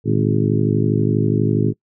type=harmonic tone with a mistuned harmonic; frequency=52.3 Hz; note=G#1; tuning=13 cents sharp; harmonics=2 / 3 / 4 / 5 / 6 / 7 / 8; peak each=-19 / -21 / -22 / -23 / -24 / -24 / -25 dBFS; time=0.04-1.74 s; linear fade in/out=50 ms; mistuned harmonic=2; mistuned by=+140 cents; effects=noise-tail reverb RT60 0.1 s tail -25 dB re dry